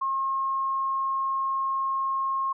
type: tone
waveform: sine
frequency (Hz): 1076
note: C6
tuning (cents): +48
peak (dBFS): -24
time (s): 0.01-2.53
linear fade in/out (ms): 10
effects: none